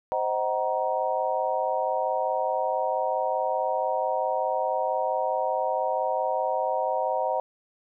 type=chord; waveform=sine; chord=C half-diminished seventh; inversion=none; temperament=just; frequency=523.3 / 627.9 / 753.5 / 941.9 Hz; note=C5 / Eb5 / Gb5 / Bb5; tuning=0 / +16 / +31 / +18 cents; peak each=-29 dBFS; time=0.12-7.4 s; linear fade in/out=0 ms; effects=none